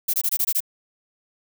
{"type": "noise bursts", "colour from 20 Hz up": "violet", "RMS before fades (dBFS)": -21, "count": 7, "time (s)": [0.08, 0.605], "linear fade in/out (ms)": 10, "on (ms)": 57, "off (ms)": 21, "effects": []}